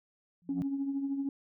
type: tone with exponential growth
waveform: sine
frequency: 174.61 Hz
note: F3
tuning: in tune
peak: -26 dBFS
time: 0.42-0.62 s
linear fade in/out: 0 ms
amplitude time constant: 43 ms
type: tone with tremolo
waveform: sine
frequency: 276.2 Hz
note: C#4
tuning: 6 cents flat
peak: -27 dBFS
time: 0.49-1.29 s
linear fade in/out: 2 ms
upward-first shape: triangle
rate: 13 Hz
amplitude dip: 60%
effects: tanh soft clip ceiling -25 dBFS